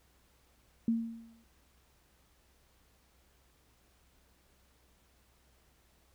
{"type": "tone with exponential decay", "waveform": "sine", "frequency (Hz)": 228.7, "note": "A#3", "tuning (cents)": -33, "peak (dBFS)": -24, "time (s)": [0.88, 1.44], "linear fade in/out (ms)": 2, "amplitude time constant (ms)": 120, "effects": ["added 63 Hz sine -69 dBFS peak until 6.14 s", "pink hiss -69 dBFS RMS until 6.14 s"]}